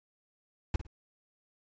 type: noise with echo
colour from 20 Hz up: brown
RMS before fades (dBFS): -27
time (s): 0.74-0.76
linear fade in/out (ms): 2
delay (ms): 54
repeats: 2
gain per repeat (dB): -12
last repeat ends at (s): 0.868
effects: resampled to 16000 Hz